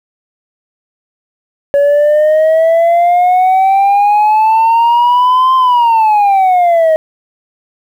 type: exponential two-way sweep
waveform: sine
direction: up then down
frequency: 563 to 1046.5 to 625 Hz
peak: -3 dBFS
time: 1.74-6.96 s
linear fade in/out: 0 ms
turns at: 5.55 s
effects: tanh soft clip ceiling -5 dBFS + 7-bit